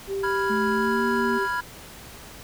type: tone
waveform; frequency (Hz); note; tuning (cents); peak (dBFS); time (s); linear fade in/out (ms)
sine; 392; G4; 0; -25; 0.07-1.48; 50
type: chord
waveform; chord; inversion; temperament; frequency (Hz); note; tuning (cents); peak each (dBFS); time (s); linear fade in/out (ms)
triangle; F diminished; second; equal; 987.8 / 1396.9 / 1661.2; Cb6 / F6 / Ab6; 0 / 0 / 0; -25 / -28 / -28; 0.23-1.61; 10
type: tone with pitch glide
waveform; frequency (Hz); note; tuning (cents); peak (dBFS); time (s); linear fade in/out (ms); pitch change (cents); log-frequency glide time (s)
sine; 216 to 235.5; A3 to A#3; -32 to +18; -25; 0.49-1.39; 20; +150; 0.68-1.06
effects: pink hiss -43 dBFS RMS until 2.43 s